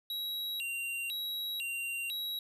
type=tone with vibrato; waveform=square; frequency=3270 Hz; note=G#7; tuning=28 cents flat; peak=-35 dBFS; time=0.1-2.39 s; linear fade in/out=2 ms; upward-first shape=square; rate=1 Hz; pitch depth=290 cents each way; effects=none